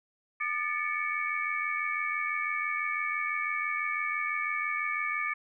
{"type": "tone cluster", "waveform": "sine", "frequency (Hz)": [1208, 1751, 2213, 2299], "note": ["D6", "A6", "C#7", "D7"], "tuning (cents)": [48, -9, -3, -37], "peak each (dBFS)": [-34, -36, -33, -35], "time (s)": [0.4, 5.34], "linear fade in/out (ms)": 10, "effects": []}